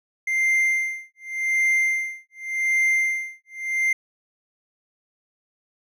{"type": "tone with tremolo", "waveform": "triangle", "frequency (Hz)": 2094, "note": "C7", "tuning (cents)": 1, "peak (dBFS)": -15, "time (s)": [0.27, 3.93], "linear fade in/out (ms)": 5, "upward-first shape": "sine", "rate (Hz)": 0.87, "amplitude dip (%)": 100, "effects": []}